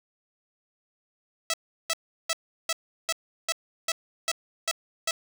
5% pulse tone bursts, 655 Hz, E5, 11 cents flat, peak -13 dBFS, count 10, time 1.5-5.11 s, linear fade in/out 2 ms, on 37 ms, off 360 ms, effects none

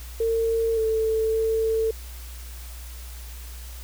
sine tone with pitch steps, 454 / 442.9 / 446.1 Hz, A#4 / A4 / A4, -46 / +11 / +24 cents, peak -20 dBFS, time 0.2-1.91 s, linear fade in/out 5 ms, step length 570 ms, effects added 60 Hz sine -36 dBFS peak until 3.83 s + white hiss -45 dBFS RMS until 3.83 s

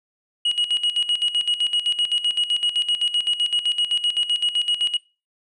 triangle tone with tremolo, 2900 Hz, F#7, 35 cents flat, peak -16 dBFS, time 0.45-4.97 s, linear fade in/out 5 ms, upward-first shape square, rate 7.8 Hz, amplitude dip 75%, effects noise-tail reverb RT60 0.3 s tail -22 dB re dry + resampled to 24000 Hz

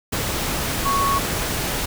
sine tone in noise, 1108.7 Hz, C#6, in tune, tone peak -18 dBFS, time 0.85-1.19 s, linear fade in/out 10 ms, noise pink, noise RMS -24 dBFS, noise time 0.12-1.86 s, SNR +3 dB, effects none

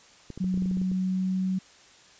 clicks, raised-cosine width 3 ms, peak -25 dBFS, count 11, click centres 0.303 / 0.376 / 0.443 / 0.542 / 0.575 / 0.622 / 0.658 / 0.713 / 0.771 / 0.816 / 0.916 s
sine tone with pitch glide, 185 to 187.47 Hz, F#3 to F#3, 0 to +23 cents, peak -24 dBFS, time 0.4-1.59 s, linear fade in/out 10 ms, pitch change +23 cents, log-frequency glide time 0.57-1.48 s
effects white hiss -54 dBFS RMS until 2.19 s + resampled to 16000 Hz

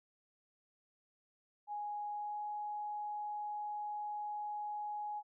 sine tone with pitch glide, 830.6 to 835.9 Hz, G#5 to G#5, 0 to +11 cents, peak -38 dBFS, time 1.67-5.23 s, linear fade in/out 50 ms, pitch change +11 cents, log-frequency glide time 2.11-2.4 s, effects none

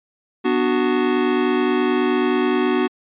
square chord, B minor, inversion none, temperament just, 246.9 / 296.3 / 370.4 Hz, B3 / D4 / F#4, 0 / +15 / +2 cents, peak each -22 / -23 / -20 dBFS, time 0.44-2.88 s, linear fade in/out 20 ms, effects resampled to 8000 Hz

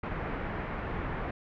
pink low-pass noise, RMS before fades -35 dBFS, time 0.03-1.31 s, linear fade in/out 5 ms, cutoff 2100 Hz, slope 24 dB/octave, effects none

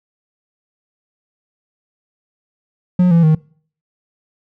triangle tone with pitch steps, 180 / 167.95 / 156.7 Hz, F#3 / E3 / D#3, -47 / +33 / +13 cents, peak -6 dBFS, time 2.99-3.35 s, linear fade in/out 5 ms, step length 120 ms, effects noise-tail reverb RT60 0.5 s tail -24 dB re dry

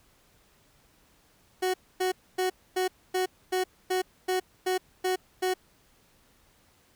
30% pulse tone bursts, 370 Hz, F#4, in tune, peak -22 dBFS, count 11, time 1.62-5.54 s, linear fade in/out 10 ms, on 120 ms, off 260 ms, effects pink hiss -63 dBFS RMS until 6.95 s

